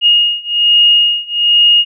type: beating tone pair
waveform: sine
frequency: 2858 / 2859.2 Hz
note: F7 / F7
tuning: +39 / +40 cents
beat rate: 1.2 Hz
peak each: -11 / -10 dBFS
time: 0.01-1.85 s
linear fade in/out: 50 ms
effects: none